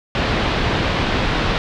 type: low-pass noise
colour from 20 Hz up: pink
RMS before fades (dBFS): -19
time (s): 0.15-1.58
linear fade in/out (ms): 0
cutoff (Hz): 4000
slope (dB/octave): 24
effects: none